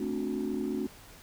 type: chord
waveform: sine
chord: D dominant seventh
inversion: second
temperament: just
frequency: 220.2 / 264.3 / 293.7 / 367.1 Hz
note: A3 / C4 / D4 / F#4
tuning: +2 / +18 / 0 / -14 cents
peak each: -34 dBFS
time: 0-0.87 s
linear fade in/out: 5 ms
effects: tanh soft clip ceiling -23 dBFS + pink hiss -52 dBFS RMS until 1.22 s